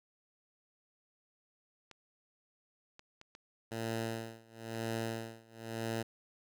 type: clicks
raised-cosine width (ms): 0.2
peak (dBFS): -34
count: 5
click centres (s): 1.913 / 2.994 / 3.214 / 3.351 / 4.75
type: tone with tremolo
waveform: 10% pulse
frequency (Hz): 113.6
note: A#2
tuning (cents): -44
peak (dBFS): -26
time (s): 3.71-6.03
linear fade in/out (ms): 10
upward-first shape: sine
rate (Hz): 1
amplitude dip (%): 95
effects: none